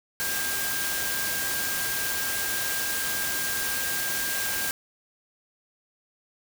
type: tone in noise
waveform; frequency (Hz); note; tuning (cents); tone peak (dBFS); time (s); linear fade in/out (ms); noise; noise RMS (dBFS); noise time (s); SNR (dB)
sine; 1602; G6; +37; -32; 0.2-4.71; 0; white; -29; 0.2-4.71; -6
effects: none